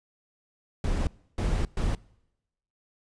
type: noise bursts at uneven times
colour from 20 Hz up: brown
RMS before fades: -26 dBFS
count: 3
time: 0.84-1.07 / 1.38-1.65 / 1.77-1.95 s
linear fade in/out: 2 ms
effects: noise-tail reverb RT60 0.9 s tail -24 dB re dry + resampled to 22050 Hz